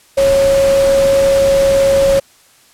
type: tone in noise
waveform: sine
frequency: 549 Hz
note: C#5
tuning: 17 cents flat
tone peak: -8 dBFS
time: 0.17-2.2 s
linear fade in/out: 10 ms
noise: pink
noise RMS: -22 dBFS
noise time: 0.17-2.2 s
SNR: +11 dB
effects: white hiss -48 dBFS RMS until 2.73 s + low-pass 11000 Hz 12 dB/octave